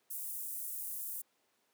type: high-pass noise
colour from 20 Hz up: pink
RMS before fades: -41 dBFS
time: 0.1-1.22 s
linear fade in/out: 10 ms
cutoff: 10000 Hz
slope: 24 dB/octave
effects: pink hiss -75 dBFS RMS until 1.73 s + high-pass 300 Hz 12 dB/octave